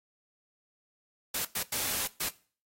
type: noise bursts at uneven times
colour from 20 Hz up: white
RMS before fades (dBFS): -32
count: 4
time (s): 1.34-1.45 / 1.55-1.63 / 1.72-2.07 / 2.2-2.29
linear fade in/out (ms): 5
effects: noise-tail reverb RT60 0.4 s tail -19 dB re dry + AAC 48 kbps